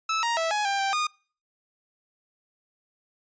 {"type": "tone with pitch steps", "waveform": "sawtooth", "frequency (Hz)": [1308, 936, 655, 838, 794, 784, 1226], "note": ["E6", "A#5", "E5", "G#5", "G5", "G5", "D#6"], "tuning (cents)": [-14, 7, -11, 15, 22, 0, -26], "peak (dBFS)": -20, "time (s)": [0.09, 1.07], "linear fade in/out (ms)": 5, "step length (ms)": 140, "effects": ["noise-tail reverb RT60 0.4 s tail -25 dB re dry", "resampled to 16000 Hz"]}